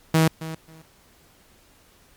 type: tone with echo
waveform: sawtooth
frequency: 160.3 Hz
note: E3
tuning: 48 cents flat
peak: -11 dBFS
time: 0.14-0.28 s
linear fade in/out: 5 ms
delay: 270 ms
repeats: 2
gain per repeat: -15 dB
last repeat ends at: 0.82 s
effects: pink hiss -56 dBFS RMS until 2.16 s + MP3 96 kbps